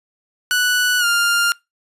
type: tone with pitch glide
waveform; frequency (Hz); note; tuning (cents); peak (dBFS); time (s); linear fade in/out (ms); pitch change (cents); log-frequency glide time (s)
sawtooth; 1480 to 1401; F#6 to F6; 0 to +5; -11; 0.51-1.52; 0; -95; 0.99-1.05
effects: noise-tail reverb RT60 0.2 s tail -23 dB re dry + resampled to 32000 Hz